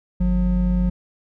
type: tone pair together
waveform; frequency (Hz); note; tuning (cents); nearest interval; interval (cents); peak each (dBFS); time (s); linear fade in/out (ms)
triangle; 50.47 / 180; G#1 / F#3; -49 / -47; octave + minor seventh; 2202; -17; 0.2-0.9; 10
effects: none